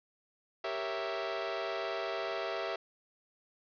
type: chord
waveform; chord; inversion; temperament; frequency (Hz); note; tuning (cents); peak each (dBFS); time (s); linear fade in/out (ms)
sawtooth; G diminished seventh; none; equal; 392 / 466.2 / 554.4 / 659.3; G4 / Bb4 / Db5 / Fb5; 0 / 0 / 0 / 0; -36 / -38 / -38 / -33; 0.64-2.76; 5
effects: resampled to 11025 Hz + 9-bit